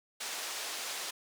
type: band-pass noise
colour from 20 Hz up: white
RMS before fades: -39 dBFS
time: 0.2-1.11 s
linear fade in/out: 10 ms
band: 450 to 7200 Hz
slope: 12 dB/octave
effects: none